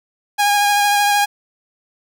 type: tone with vibrato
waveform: sawtooth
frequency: 818 Hz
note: G#5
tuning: 26 cents flat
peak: -9 dBFS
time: 0.38-1.26 s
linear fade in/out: 20 ms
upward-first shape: triangle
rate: 13 Hz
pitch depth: 21 cents each way
effects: none